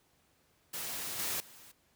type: noise with level steps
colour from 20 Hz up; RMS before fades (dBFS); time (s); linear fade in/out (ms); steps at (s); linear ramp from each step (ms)
white; -39 / -35 / -55; 0.73-1.72; 10; 1.19 / 1.4; 2
effects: pink hiss -70 dBFS RMS until 1.95 s + high-pass 60 Hz 12 dB/octave